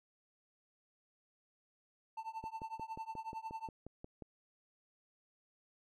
triangle tone with tremolo, 891 Hz, A5, 22 cents sharp, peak -36 dBFS, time 2.17-3.69 s, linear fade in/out 5 ms, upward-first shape triangle, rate 11 Hz, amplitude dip 100%
click train, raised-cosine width 2 ms, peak -34 dBFS, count 11, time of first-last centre 2.44-4.223 s, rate 5.61 Hz
effects none

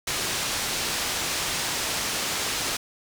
white low-pass noise, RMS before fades -28 dBFS, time 0.07-2.77 s, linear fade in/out 5 ms, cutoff 6900 Hz, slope 12 dB/octave, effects none

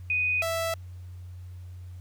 sine / sawtooth tone pair in turn, 2489 / 659.3 Hz, D#7 / E5, 0 / 0 cents, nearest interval octave + major seventh, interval 2300 cents, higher first, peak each -23 dBFS, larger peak neither, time 0.1-0.42 / 0.42-0.74 s, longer neither, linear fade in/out 2 ms, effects added 90 Hz sine -39 dBFS peak until 2 s + pink hiss -63 dBFS RMS until 2 s

